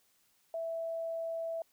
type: tone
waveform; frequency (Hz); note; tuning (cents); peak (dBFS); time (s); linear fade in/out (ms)
sine; 659.3; E5; 0; -34; 0.54-1.62; 2
effects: white hiss -71 dBFS RMS until 1.72 s